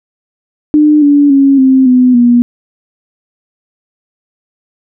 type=tone with pitch steps; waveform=sine; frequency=300.8 / 287.7 / 275.2 / 263.2 / 251.8 / 240.8 Hz; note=D4 / D4 / C#4 / C4 / B3 / B3; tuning=+42 / -36 / -12 / +10 / +34 / -44 cents; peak=-3 dBFS; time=0.74-2.42 s; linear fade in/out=0 ms; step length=280 ms; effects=none